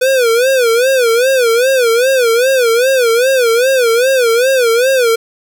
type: tone with vibrato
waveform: square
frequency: 493.9 Hz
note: B4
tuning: in tune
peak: -9 dBFS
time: 0.01-5.16 s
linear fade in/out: 10 ms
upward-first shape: sine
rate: 2.5 Hz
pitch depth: 150 cents each way
effects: 8-bit